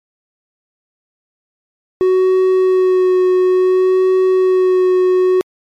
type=tone with vibrato; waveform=triangle; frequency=370.8 Hz; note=F#4; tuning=4 cents sharp; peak=-7 dBFS; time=2.01-5.41 s; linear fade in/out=0 ms; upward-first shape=sine; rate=0.58 Hz; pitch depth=15 cents each way; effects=MP3 64 kbps